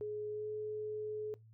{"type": "tone with pitch glide", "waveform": "sine", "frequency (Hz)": [421.4, 426.3], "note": ["G#4", "G#4"], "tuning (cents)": [25, 45], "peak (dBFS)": -37, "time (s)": [0.01, 1.34], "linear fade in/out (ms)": 0, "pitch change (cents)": 20, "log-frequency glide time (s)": [0.29, 0.49], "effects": ["noise-tail reverb RT60 0.2 s tail -22 dB re dry", "added 111 Hz sine -57 dBFS peak until 1.53 s"]}